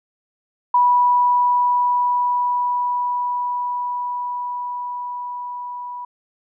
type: tone with level ramp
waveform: sine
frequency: 980 Hz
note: B5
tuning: 14 cents flat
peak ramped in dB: -11 to -28 dBFS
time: 0.74-6.05 s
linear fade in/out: 5 ms
effects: none